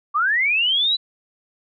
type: linear sweep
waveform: sine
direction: up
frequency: 1119 to 4017 Hz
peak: -16 dBFS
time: 0.14-0.97 s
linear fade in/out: 20 ms
effects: none